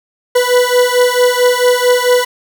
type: beating tone pair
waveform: 40% pulse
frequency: 492 / 496.5 Hz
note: B4 / B4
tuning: -7 / +9 cents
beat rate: 4.5 Hz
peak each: -11 dBFS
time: 0.35-2.25 s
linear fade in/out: 10 ms
effects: none